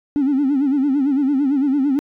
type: tone with vibrato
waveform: triangle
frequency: 277.2 Hz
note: C#4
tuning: in tune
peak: -11 dBFS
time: 0.16-1.99 s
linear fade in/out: 0 ms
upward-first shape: sine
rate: 8.9 Hz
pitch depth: 120 cents each way
effects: tanh soft clip ceiling -11 dBFS